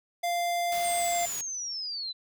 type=tone; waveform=square; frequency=695 Hz; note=F5; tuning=9 cents flat; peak=-27 dBFS; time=0.23-1.26 s; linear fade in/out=10 ms
type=noise; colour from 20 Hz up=white; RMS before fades=-39 dBFS; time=0.72-1.41 s; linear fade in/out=0 ms
type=linear sweep; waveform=sine; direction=down; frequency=8700 to 3955 Hz; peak=-32 dBFS; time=0.83-2.13 s; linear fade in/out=20 ms
effects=none